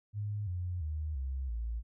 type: tone with pitch steps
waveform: sine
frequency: 103.83 / 89.35 / 76.89 / 66.17 / 56.94 Hz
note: G#2 / F2 / D#2 / C2 / A#1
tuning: 0 / +40 / -20 / +20 / -40 cents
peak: -33 dBFS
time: 0.13-1.83 s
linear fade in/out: 50 ms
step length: 340 ms
effects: none